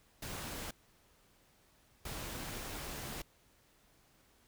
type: noise bursts at uneven times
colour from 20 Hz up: pink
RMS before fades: -43 dBFS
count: 2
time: 0.22-0.71 / 2.05-3.22 s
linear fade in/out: 5 ms
effects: pink hiss -68 dBFS RMS until 4.47 s